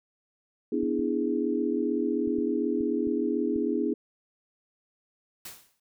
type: chord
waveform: sine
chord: E dominant seventh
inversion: second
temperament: equal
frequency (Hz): 246.9 / 293.7 / 329.6 / 415.3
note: B3 / D4 / E4 / G#4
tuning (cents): 0 / 0 / 0 / 0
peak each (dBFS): -30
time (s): 0.72-3.94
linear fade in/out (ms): 5
type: clicks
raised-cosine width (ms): 5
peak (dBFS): -33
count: 7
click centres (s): 0.833 / 0.993 / 2.275 / 2.385 / 2.808 / 3.072 / 3.561
type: noise with exponential decay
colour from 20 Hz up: white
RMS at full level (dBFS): -38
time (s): 5.45-5.8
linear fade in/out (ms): 5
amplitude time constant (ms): 74
effects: none